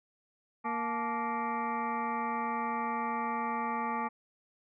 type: harmonic tone with a mistuned harmonic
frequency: 233.1 Hz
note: A#3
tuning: in tune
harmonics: 1 / 2 / 3 / 4 / 5 / 6 / 8 / 9 / 10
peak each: -38 / -43 / -45 / -34 / -36 / -48 / -45 / -48 / -47 dBFS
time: 0.64-4.09 s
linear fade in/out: 20 ms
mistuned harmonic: 4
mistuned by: -120 cents
effects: none